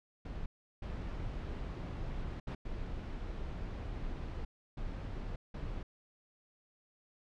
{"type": "noise bursts at uneven times", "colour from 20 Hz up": "brown", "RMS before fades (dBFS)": -40, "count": 6, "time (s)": [[0.25, 0.46], [0.82, 2.4], [2.47, 2.55], [2.65, 4.45], [4.77, 5.36], [5.54, 5.83]], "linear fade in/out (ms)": 5, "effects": ["low-pass 4000 Hz 12 dB/octave"]}